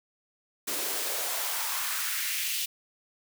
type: noise with high-pass filter sweep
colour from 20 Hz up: white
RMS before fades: -31 dBFS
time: 0.67-2.66 s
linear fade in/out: 10 ms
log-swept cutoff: 280 to 3100 Hz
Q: 2
effects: none